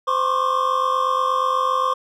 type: tone cluster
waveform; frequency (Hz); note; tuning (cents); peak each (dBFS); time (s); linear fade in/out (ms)
triangle; 516 / 1041 / 1089 / 1178; C5 / C6 / C#6 / D6; -24 / -9 / -31 / +5; -24 / -23 / -19 / -21; 0.07-1.94; 10
effects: none